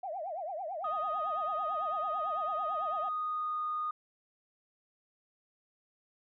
sine tone with vibrato, 693 Hz, F5, 14 cents flat, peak -35 dBFS, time 0.03-3.09 s, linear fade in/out 5 ms, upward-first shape triangle, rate 9 Hz, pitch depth 280 cents each way
sine tone with pitch glide, 1244.5 to 1230.9 Hz, D#6 to D#6, 0 to -19 cents, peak -31 dBFS, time 0.84-3.91 s, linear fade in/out 5 ms, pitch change -19 cents, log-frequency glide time 2.96-3.65 s
effects tanh soft clip ceiling -25 dBFS

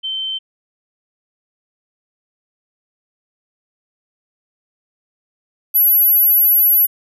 sine tone pair in turn, 3097 / 11693 Hz, G7 / F#9, -22 / -22 cents, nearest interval octave + major seventh, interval 2300 cents, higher second, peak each -20 / -9 dBFS, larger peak second, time 0.03-0.39 / 5.74-6.87 s, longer second, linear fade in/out 20 ms, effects none

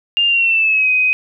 sine tone with pitch glide, 2803 to 2512 Hz, F7 to D#7, +6 to +16 cents, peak -11 dBFS, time 0.17-1.13 s, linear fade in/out 0 ms, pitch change -190 cents, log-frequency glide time 0.27-0.9 s, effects none

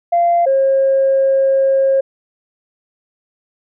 sine tone pair in turn, 690 / 539.3 Hz, F5 / C#5, -21 / -48 cents, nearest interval major third, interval 427 cents, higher first, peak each -9 dBFS, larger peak neither, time 0.12-0.46 / 0.46-2.01 s, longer second, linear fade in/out 10 ms, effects tanh soft clip ceiling -6 dBFS

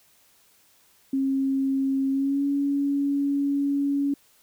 sine tone with pitch glide, 270 to 281.5 Hz, C#4 to C#4, -45 to +27 cents, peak -21 dBFS, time 1.13-4.14 s, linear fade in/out 5 ms, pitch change +72 cents, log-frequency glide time 2.11-2.44 s, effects white hiss -60 dBFS RMS until 4.42 s

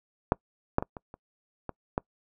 clicks, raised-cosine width 1 ms, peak -6 / -8 / -17 / -25 / -29 / -20 / -12 dBFS, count 7, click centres 0.321 / 0.784 / 0.825 / 0.968 / 1.141 / 1.693 / 1.979 s, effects noise-tail reverb RT60 0.1 s tail -26 dB re dry

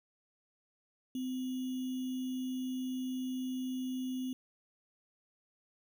sine tone with sample-and-hold, 256.9 Hz, C4, 32 cents flat, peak -34 dBFS, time 1.15-4.33 s, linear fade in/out 2 ms, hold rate 3150 Hz, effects none

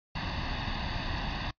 pink noise with comb filter, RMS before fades -33 dBFS, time 0.15-1.51 s, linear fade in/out 5 ms, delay 1.1 ms, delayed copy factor +0.7, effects noise-tail reverb RT60 0.1 s tail -23 dB re dry + resampled to 11025 Hz

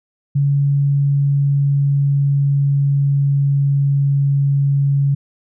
sine tone with pitch glide, 141.1 to 139.88 Hz, C#3 to C#3, +31 to +16 cents, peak -12 dBFS, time 0.35-5.15 s, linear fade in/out 10 ms, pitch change -15 cents, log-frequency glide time 0.54-4.26 s, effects none

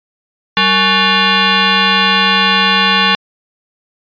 sine tone with frequency modulation, 843 Hz, G#5, 26 cents sharp, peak -8 dBFS, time 0.57-3.15 s, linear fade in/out 0 ms, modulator 652 Hz, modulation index 4.7, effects resampled to 11025 Hz

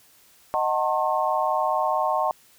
sine chord, D# diminished seventh, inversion none, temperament just, 622.3 / 746.7 / 896 / 1075.3 Hz, D#5 / F#5 / A5 / C6, 0 / +16 / +31 / +47 cents, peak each -26 dBFS, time 0.54-2.31 s, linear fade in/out 0 ms, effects white hiss -56 dBFS RMS until 2.58 s

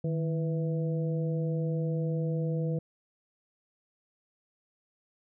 harmonic tone with a mistuned harmonic, 164.81 Hz, E3, in tune, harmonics 1 / 2 / 3 / 4, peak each -28 / -40 / -35 / -46 dBFS, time 0.04-2.79 s, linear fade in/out 5 ms, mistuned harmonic 1, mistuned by -84 cents, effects none

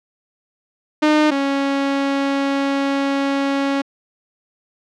sawtooth tone pair in turn, 304.3 / 276.7 Hz, D#4 / C#4, -38 / -3 cents, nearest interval major second, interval 165 cents, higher first, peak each -8 / -13 dBFS, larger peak first, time 1.02-1.31 / 1.31-3.82 s, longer second, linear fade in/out 10 ms, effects low-pass 4000 Hz 12 dB/octave

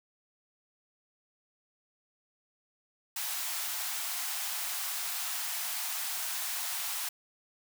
white high-pass noise, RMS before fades -35 dBFS, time 3.16-7.09 s, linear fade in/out 5 ms, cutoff 660 Hz, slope 96 dB/octave, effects none

